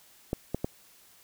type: clicks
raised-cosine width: 2 ms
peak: -15 dBFS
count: 3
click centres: 0.331 / 0.546 / 0.645 s
effects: white hiss -58 dBFS RMS until 1.23 s